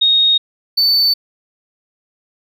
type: tone pair in turn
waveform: sine / triangle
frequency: 3729 / 4518 Hz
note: A#7 / C#8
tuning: 0 / +32 cents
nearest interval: minor third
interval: 332 cents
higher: second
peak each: -9 dBFS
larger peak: neither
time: 0.01-0.38 / 0.77-1.14 s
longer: neither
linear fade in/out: 10 ms
effects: none